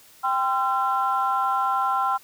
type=tone cluster; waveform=sine; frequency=788 / 1035 / 1355 Hz; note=G5 / C6 / E6; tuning=+9 / -19 / +47 cents; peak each=-24 dBFS; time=0.23-2.18 s; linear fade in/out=20 ms; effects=tanh soft clip ceiling -12 dBFS + white hiss -52 dBFS RMS until 2.23 s